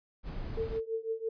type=noise; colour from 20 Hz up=brown; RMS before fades=-38 dBFS; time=0.23-0.81 s; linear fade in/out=50 ms
type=tone with tremolo; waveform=sine; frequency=448.5 Hz; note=A4; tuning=33 cents sharp; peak=-28 dBFS; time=0.57-1.29 s; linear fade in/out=5 ms; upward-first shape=triangle; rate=6 Hz; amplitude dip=95%
effects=resampled to 11025 Hz